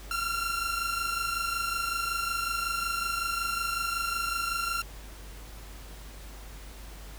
sawtooth tone pair together, 1359.6 / 1385 Hz, F6 / F6, -47 / -15 cents, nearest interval unison, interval 32 cents, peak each -28 dBFS, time 0.11-4.82 s, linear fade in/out 2 ms, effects added 50 Hz sine -43 dBFS peak until 7.18 s + pink hiss -49 dBFS RMS until 7.18 s

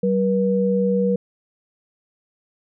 sine tone pair together, 191.15 / 482.1 Hz, G3 / B4, -43 / -42 cents, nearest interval octave + major third, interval 1601 cents, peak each -19 dBFS, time 0.03-1.16 s, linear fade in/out 5 ms, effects none

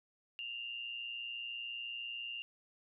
sine tone with amplitude modulation, 2794 Hz, F7, in tune, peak -37 dBFS, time 0.39-2.42 s, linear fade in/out 0 ms, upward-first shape sine, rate 120 Hz, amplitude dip 65%, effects none

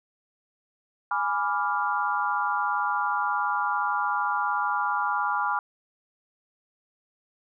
sine chord, G# diminished seventh, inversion none, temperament equal, 830.6 / 987.8 / 1174.7 / 1396.9 Hz, G#5 / B5 / D6 / F6, 0 / 0 / 0 / 0 cents, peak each -29 dBFS, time 1.11-5.59 s, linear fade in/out 2 ms, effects none

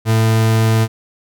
40% pulse tone, 111.5 Hz, A2, 23 cents sharp, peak -10 dBFS, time 0.05-0.88 s, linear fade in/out 50 ms, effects none

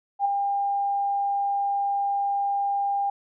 sine tone with ADSR envelope, 801 Hz, G5, 37 cents sharp, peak -17 dBFS, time 0.19-3.1 s, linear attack 62 ms, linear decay 7 ms, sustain -5 dB, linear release 4 ms, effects none

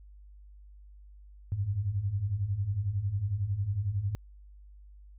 sine beating tone pair, 92.5 / 103.5 Hz, F#2 / G#2, 0 / -5 cents, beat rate 11 Hz, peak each -34 / -29 dBFS, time 1.52-4.15 s, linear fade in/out 0 ms, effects added 50 Hz sine -49 dBFS peak until 5.18 s

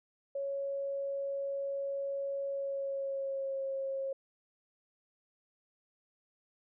sine tone with pitch glide, 554.4 to 540.8 Hz, C#5 to C#5, 0 to -43 cents, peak -33 dBFS, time 0.35-4.13 s, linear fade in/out 5 ms, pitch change -43 cents, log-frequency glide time 2.49-3.62 s, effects none

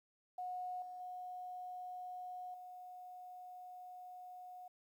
sine tone with level steps, 728 Hz, F#5, 28 cents flat, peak -40 / -46 / -44 / -49 dBFS, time 0.38-4.68 s, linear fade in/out 5 ms, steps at 0.82 / 1 / 2.54 s, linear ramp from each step 2 ms, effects 12-bit

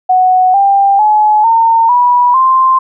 sine tone with pitch steps, 740 / 793.1 / 850 / 911 / 976.4 / 1046.5 Hz, F#5 / G5 / G#5 / A#5 / B5 / C6, 0 / +20 / +40 / -40 / -20 / 0 cents, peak -5 dBFS, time 0.09-2.79 s, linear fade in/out 10 ms, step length 450 ms, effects none

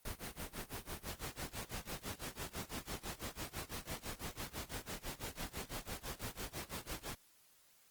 pink noise with tremolo, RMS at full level -42 dBFS, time 0.05-7.15 s, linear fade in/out 2 ms, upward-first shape sine, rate 6 Hz, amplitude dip 95%, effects white hiss -68 dBFS RMS until 7.9 s + Opus 24 kbps

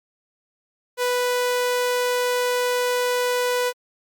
sawtooth tone, 493.9 Hz, B4, in tune, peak -16 dBFS, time 0.97-3.73 s, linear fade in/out 50 ms, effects Opus 48 kbps

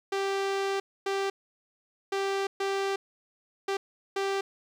sawtooth tone bursts at uneven times, 392 Hz, G4, in tune, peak -23 dBFS, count 6, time 0.12-0.8 / 1.06-1.3 / 2.12-2.47 / 2.6-2.96 / 3.68-3.77 / 4.16-4.41 s, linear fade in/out 5 ms, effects low-pass 6000 Hz 12 dB/octave + 10-bit

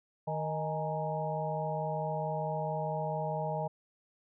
harmonic tone with a mistuned harmonic, 155.56 Hz, D#3, in tune, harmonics 1 / 3 / 4 / 5 / 6, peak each -36 / -41 / -36 / -37 / -42 dBFS, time 0.27-3.68 s, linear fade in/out 10 ms, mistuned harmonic 5, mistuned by +110 cents, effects none

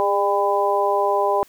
harmonic tone with a mistuned harmonic, 200 Hz, G3, 35 cents sharp, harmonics 2 / 3 / 4 / 5, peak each -22 / -22 / -22 / -22 dBFS, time 0-1.43 s, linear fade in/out 0 ms, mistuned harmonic 2, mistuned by +24 cents, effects white hiss -53 dBFS RMS until 1.48 s

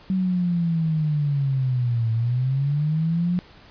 sine linear two-way sweep, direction down then up, 190 to 111.8 to 180.1 Hz, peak -19 dBFS, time 0.1-3.39 s, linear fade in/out 0 ms, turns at 2.12 s, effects pink hiss -49 dBFS RMS until 3.7 s + resampled to 11025 Hz

